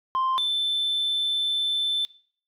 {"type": "tone pair in turn", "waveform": "sine", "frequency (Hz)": [1046.5, 3532], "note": ["C6", "A7"], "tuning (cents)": [0, 6], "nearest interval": "octave + major sixth", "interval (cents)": 2106, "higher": "second", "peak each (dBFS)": [-19, -20], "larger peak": "first", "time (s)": [[0.15, 0.38], [0.38, 2.05]], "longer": "second", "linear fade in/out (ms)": 0, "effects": ["noise-tail reverb RT60 0.5 s tail -21 dB re dry", "tanh soft clip ceiling -20 dBFS"]}